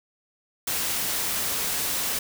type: noise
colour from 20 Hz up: white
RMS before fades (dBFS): -27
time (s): 0.67-2.19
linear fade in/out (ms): 5
effects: none